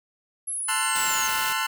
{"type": "linear sweep", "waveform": "sine", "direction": "down", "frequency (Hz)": [11175, 6250], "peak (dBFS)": -27, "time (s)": [0.47, 1.28], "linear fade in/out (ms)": 10}
{"type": "chord", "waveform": "25% pulse", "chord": "F# half-diminished seventh", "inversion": "first", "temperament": "equal with one note detuned", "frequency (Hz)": [880, 1046.5, 1349.3, 1480], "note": ["A5", "C6", "E6", "F#6"], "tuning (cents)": [0, 0, 40, 0], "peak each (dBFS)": -26, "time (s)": [0.68, 1.67], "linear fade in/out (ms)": 10}
{"type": "noise", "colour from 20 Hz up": "white", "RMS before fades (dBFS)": -32, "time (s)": [0.95, 1.53], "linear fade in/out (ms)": 5}
{"effects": []}